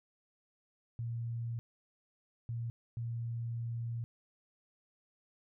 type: tone bursts at uneven times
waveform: sine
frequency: 116.8 Hz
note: A#2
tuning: 4 cents sharp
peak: -35 dBFS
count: 3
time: 0.99-1.59 / 2.49-2.7 / 2.97-4.04 s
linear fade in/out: 0 ms
effects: none